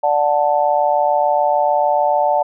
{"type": "chord", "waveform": "sine", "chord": "D major", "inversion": "none", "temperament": "just", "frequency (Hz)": [587.3, 734.2, 881], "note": ["D5", "F#5", "A5"], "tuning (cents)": [0, -14, 2], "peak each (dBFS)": -17, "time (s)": [0.03, 2.43], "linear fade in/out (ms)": 10, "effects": []}